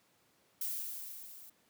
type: noise with level ramp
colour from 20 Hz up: violet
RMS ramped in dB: -36 to -54 dBFS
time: 0.61-1.5 s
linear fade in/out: 5 ms
effects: pink hiss -70 dBFS RMS until 1.69 s + high-pass 150 Hz 12 dB/octave